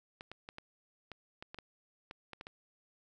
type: clicks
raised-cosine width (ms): 0.3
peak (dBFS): -29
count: 12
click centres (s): 0.209 / 0.316 / 0.489 / 0.584 / 1.117 / 1.425 / 1.545 / 1.587 / 2.111 / 2.333 / 2.411 / 2.469
effects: none